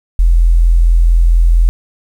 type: tone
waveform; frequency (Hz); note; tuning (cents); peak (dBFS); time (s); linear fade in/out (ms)
sine; 42.19; E1; +41; -5; 0.19-1.69; 0
effects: 7-bit